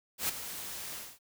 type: noise with ADSR envelope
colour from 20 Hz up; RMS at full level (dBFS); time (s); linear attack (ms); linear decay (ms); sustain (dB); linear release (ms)
white; -29; 0.18-1.19; 110; 10; -12; 240
effects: none